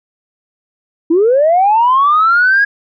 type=linear sweep; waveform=sine; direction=up; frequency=311.6 to 1665 Hz; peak=-6 dBFS; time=1.1-2.65 s; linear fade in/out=10 ms; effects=tanh soft clip ceiling -3 dBFS